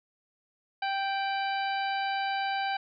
harmonic tone with a mistuned harmonic, 784 Hz, G5, in tune, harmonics 1 / 2 / 3 / 4 / 5 / 6, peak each -29 / -35 / -39 / -41 / -43 / -45 dBFS, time 0.82-2.77 s, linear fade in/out 5 ms, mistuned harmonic 4, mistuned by -74 cents, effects none

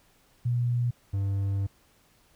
sine / triangle tone pair in turn, 121.1 / 98.56 Hz, B2 / G2, -34 / +10 cents, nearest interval major third, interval 356 cents, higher first, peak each -23 dBFS, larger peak neither, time 0.45-0.91 / 1.13-1.67 s, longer second, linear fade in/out 10 ms, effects pink hiss -63 dBFS RMS until 2.35 s

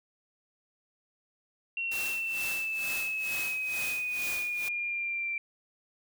sine exponential sweep, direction down, 2739 to 2349 Hz, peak -30 dBFS, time 1.77-5.38 s, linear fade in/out 2 ms
white noise with tremolo, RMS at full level -37 dBFS, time 1.91-4.69 s, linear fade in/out 10 ms, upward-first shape sine, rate 2.2 Hz, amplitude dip 85%
effects none

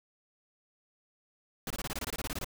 pink noise bursts, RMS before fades -36 dBFS, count 14, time 1.67-2.445 s, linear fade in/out 2 ms, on 34 ms, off 23 ms, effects none

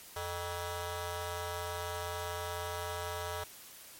15% pulse ring-modulated tone, 349.3 Hz, F4, in tune, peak -27 dBFS, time 0.16-3.44 s, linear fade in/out 5 ms, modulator 263 Hz, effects white hiss -52 dBFS RMS until 3.99 s + MP3 64 kbps

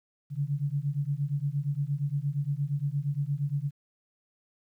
sine beating tone pair, 138.59 / 147.19 Hz, C#3 / D3, 0 / +4 cents, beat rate 8.6 Hz, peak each -30 dBFS, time 0.3-3.71 s, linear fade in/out 50 ms, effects 11-bit

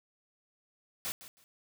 white noise with echo, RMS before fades -36 dBFS, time 1.05-1.12 s, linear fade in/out 0 ms, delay 160 ms, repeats 2, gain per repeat -14 dB, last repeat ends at 1.44 s, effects none

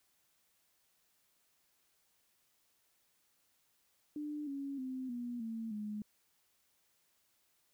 sine tone with pitch steps, 297.6 / 277.7 / 259.1 / 241.7 / 225.5 / 210.4 Hz, D4 / C#4 / C4 / B3 / A3 / G#3, +23 / +3 / -17 / -37 / +43 / +23 cents, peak -38 dBFS, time 4.16-6.02 s, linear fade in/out 2 ms, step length 310 ms, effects white hiss -75 dBFS RMS until 7.73 s

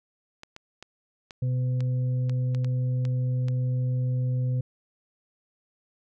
clicks, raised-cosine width 0.2 ms, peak -24 dBFS, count 10, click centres 0.434 / 0.564 / 0.826 / 1.308 / 1.806 / 2.296 / 2.548 / 2.646 / 3.052 / 3.484 s
harmonic tone, 126.4 Hz, B2, 41 cents sharp, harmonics 1 / 2 / 4, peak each -23 / -41 / -42 dBFS, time 1.42-4.61 s, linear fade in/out 5 ms
effects none

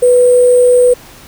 sine tone with sample-and-hold, 493.9 Hz, B4, in tune, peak -4 dBFS, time 0.02-0.94 s, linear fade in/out 10 ms, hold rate 8820 Hz, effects pink hiss -37 dBFS RMS until 1.27 s

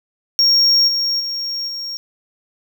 triangle tone with level steps, 5560 Hz, F8, 9 cents flat, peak -9 / -15 / -20 / -23 dBFS, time 0.39-1.97 s, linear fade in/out 0 ms, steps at 0.87 / 1.19 / 1.67 s, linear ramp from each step 20 ms, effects 8-bit

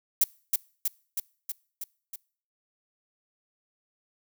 violet noise with echo, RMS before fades -20 dBFS, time 0.21-0.24 s, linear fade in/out 5 ms, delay 320 ms, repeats 6, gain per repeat -3 dB, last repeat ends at 2.16 s, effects noise-tail reverb RT60 0.5 s tail -25 dB re dry

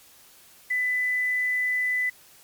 sine tone with quantisation, 1998 Hz, B6, 20 cents sharp, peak -22 dBFS, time 0.7-2.1 s, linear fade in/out 10 ms, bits 8, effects white hiss -53 dBFS RMS until 2.43 s + MP3 96 kbps

